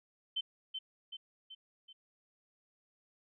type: tone with echo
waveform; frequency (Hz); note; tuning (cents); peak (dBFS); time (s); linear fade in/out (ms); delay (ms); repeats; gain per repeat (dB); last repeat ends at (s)
sine; 3083; G7; -29; -32; 0.36-0.41; 10; 380; 4; -5; 1.93
effects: none